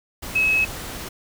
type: tone in noise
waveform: sine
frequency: 2572 Hz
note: E7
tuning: 43 cents flat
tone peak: -16 dBFS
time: 0.35-0.65 s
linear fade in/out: 10 ms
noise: pink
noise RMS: -33 dBFS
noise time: 0.22-1.09 s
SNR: +14 dB
effects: none